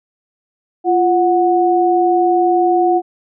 sine tone pair together, 346.9 / 735 Hz, F4 / F#5, -12 / -12 cents, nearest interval octave + minor second, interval 1300 cents, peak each -13 dBFS, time 0.84-3.02 s, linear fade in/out 50 ms, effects none

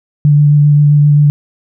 sine tone with vibrato, 146.83 Hz, D3, in tune, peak -4 dBFS, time 0.25-1.3 s, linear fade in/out 0 ms, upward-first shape sine, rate 7.6 Hz, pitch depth 14 cents each way, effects none

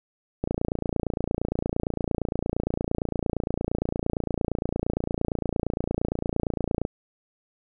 click train, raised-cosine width 2 ms, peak -12 dBFS, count 185, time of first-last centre 0.44-6.851 s, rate 28.7 Hz, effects none

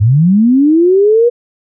sine linear sweep, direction up, 96 to 487.1 Hz, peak -5 dBFS, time 0-1.3 s, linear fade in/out 20 ms, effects none

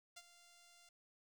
5% pulse tone with ADSR envelope, 695 Hz, F5, 9 cents flat, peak -39 dBFS, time 0.16-0.89 s, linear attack 12 ms, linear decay 43 ms, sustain -13 dB, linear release 3 ms, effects 12-bit

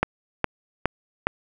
click train, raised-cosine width 0.5 ms, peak -4 dBFS, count 4, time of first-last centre 0.03-1.27 s, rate 2.42 Hz, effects none

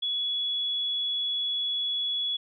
sine tone, 3385 Hz, G#7, 32 cents sharp, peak -26 dBFS, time 0.02-2.37 s, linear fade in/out 10 ms, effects none

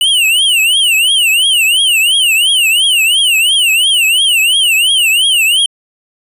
square tone with vibrato, 2899 Hz, F#7, 36 cents flat, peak -8 dBFS, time 0.01-5.66 s, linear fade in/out 2 ms, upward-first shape triangle, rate 2.9 Hz, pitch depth 240 cents each way, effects resampled to 32000 Hz

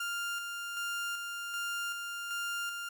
30% pulse tone with tremolo, 1400 Hz, F6, 4 cents sharp, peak -31 dBFS, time 0-2.89 s, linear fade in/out 5 ms, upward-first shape square, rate 1.3 Hz, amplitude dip 35%, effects none

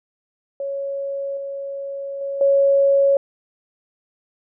sine tone with level steps, 554.4 Hz, C#5, in tune, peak -23 / -26 / -23 / -12 dBFS, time 0.6-3.17 s, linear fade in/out 2 ms, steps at 1.37 / 2.21 / 2.41 s, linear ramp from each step 2 ms, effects none

